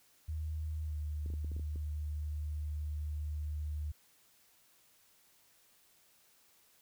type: tone with pitch glide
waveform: sine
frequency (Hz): 77.78 to 75.3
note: D#2 to D2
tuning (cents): 0 to +44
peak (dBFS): -35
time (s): 0.28-3.92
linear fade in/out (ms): 10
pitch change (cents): -56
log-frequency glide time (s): 0.85-0.95
type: clicks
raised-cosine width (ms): 3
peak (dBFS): -36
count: 8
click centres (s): 1.261 / 1.302 / 1.338 / 1.446 / 1.517 / 1.565 / 1.596 / 1.759
effects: white hiss -67 dBFS RMS until 6.81 s